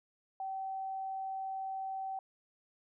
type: tone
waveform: sine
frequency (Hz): 769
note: G5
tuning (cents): -33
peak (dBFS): -36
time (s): 0.4-2.19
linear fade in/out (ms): 2
effects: none